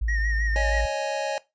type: tone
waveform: sine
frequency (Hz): 55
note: A1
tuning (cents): 0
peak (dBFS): -22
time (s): 0.01-0.86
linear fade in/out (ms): 10
type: tone with vibrato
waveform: triangle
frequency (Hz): 1859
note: A#6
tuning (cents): -5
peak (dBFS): -26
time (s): 0.08-0.81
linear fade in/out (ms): 5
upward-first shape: sine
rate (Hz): 6.3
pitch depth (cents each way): 47
type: chord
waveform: square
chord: C# suspended second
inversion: none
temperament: equal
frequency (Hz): 554.4 / 622.3 / 830.6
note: C#5 / D#5 / G#5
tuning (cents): 0 / 0 / 0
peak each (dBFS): -30 / -31 / -31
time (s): 0.56-1.38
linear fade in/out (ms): 0
effects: noise-tail reverb RT60 0.2 s tail -18 dB re dry + resampled to 16000 Hz